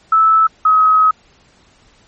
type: tone pair in turn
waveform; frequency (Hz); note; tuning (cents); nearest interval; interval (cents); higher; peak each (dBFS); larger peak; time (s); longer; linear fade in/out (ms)
sine; 1310 / 1272; E6 / D#6; -11 / +38; minor second; 51; first; -7; neither; 0.12-0.47 / 0.65-1.11; second; 5
effects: pink hiss -51 dBFS RMS until 2.07 s + MP3 32 kbps